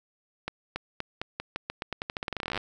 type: accelerating click train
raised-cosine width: 0.3 ms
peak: -15 dBFS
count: 27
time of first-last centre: 0.48-2.576 s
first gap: 280 ms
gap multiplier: 0.87
effects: none

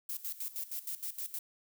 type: noise with tremolo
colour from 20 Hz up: violet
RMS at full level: -38 dBFS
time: 0.09-1.39 s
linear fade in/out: 5 ms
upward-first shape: square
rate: 6.4 Hz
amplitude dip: 80%
effects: none

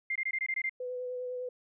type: tone bursts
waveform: sine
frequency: 2100 Hz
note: C7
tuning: 6 cents sharp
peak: -29 dBFS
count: 8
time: 0.1-0.695 s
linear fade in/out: 5 ms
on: 56 ms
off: 21 ms
type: tone with vibrato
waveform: sine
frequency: 500 Hz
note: B4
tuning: 21 cents sharp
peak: -34 dBFS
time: 0.8-1.49 s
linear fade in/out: 5 ms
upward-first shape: sine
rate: 9.9 Hz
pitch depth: 16 cents each way
effects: none

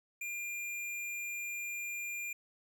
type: tone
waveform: square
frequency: 2400 Hz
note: D7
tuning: 37 cents sharp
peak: -38 dBFS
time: 0.21-2.33 s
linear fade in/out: 5 ms
effects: none

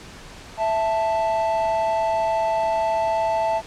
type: tone pair together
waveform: triangle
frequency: 660 / 880.4 Hz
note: E5 / A5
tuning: +2 / +1 cents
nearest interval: perfect fourth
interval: 499 cents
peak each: -20 dBFS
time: 0.57-3.62 s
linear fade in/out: 50 ms
effects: pink hiss -41 dBFS RMS until 3.66 s + low-pass 7000 Hz 12 dB/octave

